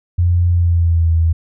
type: tone with pitch glide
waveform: sine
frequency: 87.5 to 82.11 Hz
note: F2 to E2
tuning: +4 to -6 cents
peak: -10 dBFS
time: 0.18-1.33 s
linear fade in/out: 10 ms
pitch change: -110 cents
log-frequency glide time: 0.5-1.12 s
effects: none

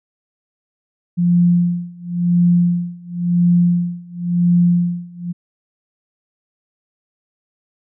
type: tone with tremolo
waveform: sine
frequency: 174.61 Hz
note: F3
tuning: in tune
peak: -9 dBFS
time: 1.17-5.33 s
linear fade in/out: 20 ms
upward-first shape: sine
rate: 0.95 Hz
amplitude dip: 95%
effects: none

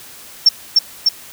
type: tone with echo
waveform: sine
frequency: 5440 Hz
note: F8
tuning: 46 cents flat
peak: -4 dBFS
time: 0.46-0.49 s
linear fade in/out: 5 ms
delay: 300 ms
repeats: 2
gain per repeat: -2 dB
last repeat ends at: 1.09 s
effects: white hiss -38 dBFS RMS until 1.32 s

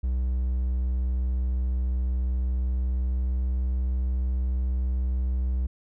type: tone with pitch glide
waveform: triangle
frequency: 62.8 to 63.27 Hz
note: B1 to B1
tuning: +30 to +43 cents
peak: -21 dBFS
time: 0.03-5.67 s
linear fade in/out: 10 ms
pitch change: +13 cents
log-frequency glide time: 2.59-3.48 s
effects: none

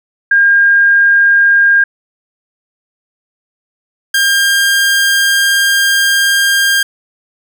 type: tone pair in turn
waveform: sine / sawtooth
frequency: 1612 / 1604.3 Hz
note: G6 / G6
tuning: +48 / +40 cents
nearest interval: unison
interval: 8 cents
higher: first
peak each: -5 dBFS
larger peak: neither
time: 0.31-1.84 / 4.14-6.83 s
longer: second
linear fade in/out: 5 ms
effects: none

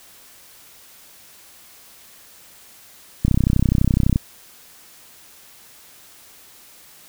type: click train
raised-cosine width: 5 ms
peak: -4 dBFS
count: 30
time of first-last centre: 3.25-4.159 s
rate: 31.9 Hz
effects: white hiss -47 dBFS RMS until 7.08 s

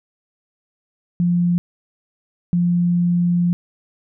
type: tone bursts at uneven times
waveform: sine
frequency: 174.61 Hz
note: F3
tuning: in tune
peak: -14 dBFS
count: 2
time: 1.2-1.58 / 2.53-3.53 s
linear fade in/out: 0 ms
effects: none

